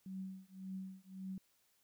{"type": "tone with tremolo", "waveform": "sine", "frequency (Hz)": 189.6, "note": "F#3", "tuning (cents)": 43, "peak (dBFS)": -40, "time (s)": [0.06, 1.38], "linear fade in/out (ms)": 2, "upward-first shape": "triangle", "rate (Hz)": 1.8, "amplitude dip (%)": 100, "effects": ["white hiss -75 dBFS RMS until 1.83 s"]}